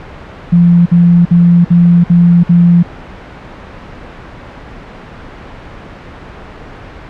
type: tone bursts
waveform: sine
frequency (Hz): 172.8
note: F3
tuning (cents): -18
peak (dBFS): -3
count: 6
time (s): 0.52-2.83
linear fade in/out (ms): 10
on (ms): 340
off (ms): 54
effects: pink hiss -30 dBFS RMS until 7.09 s + low-pass 2000 Hz 12 dB/octave